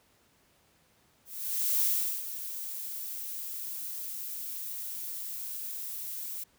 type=noise with ADSR envelope; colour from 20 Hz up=violet; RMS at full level=-26 dBFS; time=1.25-6.44 s; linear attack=570 ms; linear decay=400 ms; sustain=-12 dB; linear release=8 ms; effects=pink hiss -66 dBFS RMS until 6.58 s + high-pass 60 Hz 12 dB/octave